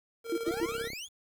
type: tone with tremolo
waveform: square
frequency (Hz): 460.3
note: A#4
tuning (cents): -22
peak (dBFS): -33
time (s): 0.24-0.9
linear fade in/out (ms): 50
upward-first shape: square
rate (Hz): 18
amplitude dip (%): 45
type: tone bursts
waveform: sine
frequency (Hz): 338.1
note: E4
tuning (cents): +44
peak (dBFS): -27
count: 3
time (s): 0.32-0.657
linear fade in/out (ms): 5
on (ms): 47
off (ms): 98
type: exponential sweep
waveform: 25% pulse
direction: up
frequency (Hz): 560 to 3542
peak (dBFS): -35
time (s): 0.44-1.09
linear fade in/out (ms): 50
type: click train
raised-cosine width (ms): 2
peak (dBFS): -31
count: 16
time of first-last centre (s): 0.48-0.933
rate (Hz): 33.1
effects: 10-bit